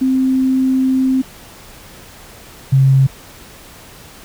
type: tone pair in turn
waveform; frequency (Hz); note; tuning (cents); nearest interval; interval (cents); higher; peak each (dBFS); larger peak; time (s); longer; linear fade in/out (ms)
sine; 261.6 / 134.4; C4 / C3; 0 / +47; octave; 1153; first; -11 / -7; second; 0.01-1.22 / 2.72-3.07; first; 10
effects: pink hiss -39 dBFS RMS until 4.24 s

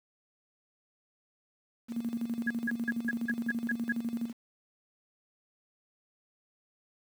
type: tone with tremolo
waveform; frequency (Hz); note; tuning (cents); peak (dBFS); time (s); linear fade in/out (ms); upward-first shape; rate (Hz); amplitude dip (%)
sine; 233.1; A#3; 0; -28; 1.88-4.33; 50; square; 12; 70
type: tone bursts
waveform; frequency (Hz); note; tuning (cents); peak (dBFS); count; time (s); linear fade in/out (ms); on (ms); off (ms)
sine; 1661.2; G#6; 0; -28; 8; 2.47-3.924; 5; 33; 170
effects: high-pass 150 Hz 12 dB/octave + 9-bit

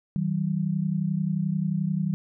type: tone pair together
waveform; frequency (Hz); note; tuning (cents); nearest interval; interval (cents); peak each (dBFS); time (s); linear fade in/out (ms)
sine; 158.61 / 190; D#3 / F#3; +34 / +46; minor third; 312; -26; 0.16-2.14; 0
effects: none

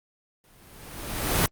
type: noise with exponential growth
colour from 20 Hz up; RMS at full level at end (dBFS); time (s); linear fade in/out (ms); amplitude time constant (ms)
pink; -19; 0.44-1.46; 1; 220
effects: Opus 32 kbps

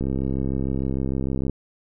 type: click train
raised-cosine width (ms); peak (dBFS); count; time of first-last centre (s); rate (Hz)
3; -13; 100; 0.01-1.496; 66.6
effects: none

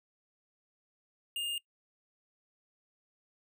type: tone with hard clipping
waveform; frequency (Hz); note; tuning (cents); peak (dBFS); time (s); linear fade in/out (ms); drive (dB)
sine; 2824; F7; +19; -34; 1.36-1.58; 2; 17
effects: noise-tail reverb RT60 0.1 s tail -22 dB re dry

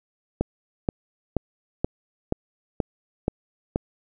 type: click train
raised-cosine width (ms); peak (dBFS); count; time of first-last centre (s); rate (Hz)
2; -8; 8; 0.41-3.759; 2.09
effects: none

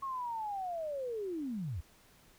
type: linear sweep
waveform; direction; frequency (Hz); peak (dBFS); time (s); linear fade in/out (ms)
sine; down; 1101 to 68; -35; 0.02-1.81; 10
effects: pink hiss -63 dBFS RMS until 2.38 s

